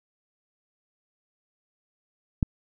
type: click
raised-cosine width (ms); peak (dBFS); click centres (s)
5; -9; 2.428
effects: none